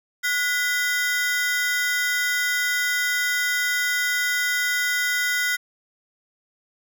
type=ring-modulated tone; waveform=40% pulse; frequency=1728 Hz; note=A6; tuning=32 cents flat; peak=-17 dBFS; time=0.23-5.57 s; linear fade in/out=20 ms; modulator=270 Hz; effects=none